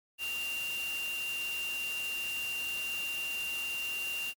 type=tone in noise; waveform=sine; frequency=2777 Hz; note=F7; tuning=10 cents flat; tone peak=-33 dBFS; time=0.18-4.34 s; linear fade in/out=50 ms; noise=white; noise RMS=-43 dBFS; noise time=0.18-4.34 s; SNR=+7 dB; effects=MP3 96 kbps